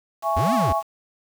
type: chord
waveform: sine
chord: C# minor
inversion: first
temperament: just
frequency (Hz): 665.2 / 831.5 / 1108.7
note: E5 / G#5 / C#6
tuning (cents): +16 / +2 / 0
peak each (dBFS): -24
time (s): 0.22-0.83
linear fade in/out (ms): 50
type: linear two-way sweep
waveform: square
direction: up then down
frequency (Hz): 60.8 to 266.4 to 60.8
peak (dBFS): -22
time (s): 0.36-0.73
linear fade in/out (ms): 10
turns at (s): 0.54
effects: 7-bit